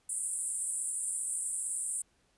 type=band-pass noise; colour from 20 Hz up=pink; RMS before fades=-35 dBFS; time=0.09-2.02 s; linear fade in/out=5 ms; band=8100 to 10000 Hz; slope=96 dB/octave; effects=pink hiss -71 dBFS RMS until 2.37 s + resampled to 24000 Hz